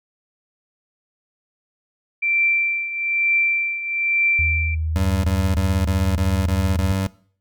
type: tone with tremolo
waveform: sine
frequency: 2349 Hz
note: D7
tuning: in tune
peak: -15 dBFS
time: 2.22-4.75 s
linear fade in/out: 10 ms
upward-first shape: triangle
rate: 1.1 Hz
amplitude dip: 75%
type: tone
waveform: sine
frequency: 79.2 Hz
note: D#2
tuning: 31 cents sharp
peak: -20 dBFS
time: 4.39-6.92 s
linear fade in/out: 0 ms
type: tone bursts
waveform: 25% pulse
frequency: 96 Hz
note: G2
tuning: 36 cents flat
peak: -16 dBFS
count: 7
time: 4.96-7.07 s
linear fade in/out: 0 ms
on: 280 ms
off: 25 ms
effects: noise-tail reverb RT60 0.5 s tail -21 dB re dry